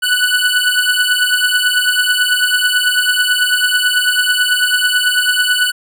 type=beating tone pair; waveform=25% pulse; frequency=1480 / 1489.1 Hz; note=F#6 / F#6; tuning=0 / +11 cents; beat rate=9.1 Hz; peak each=-11 dBFS; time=0.02-5.72 s; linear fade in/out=20 ms; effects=none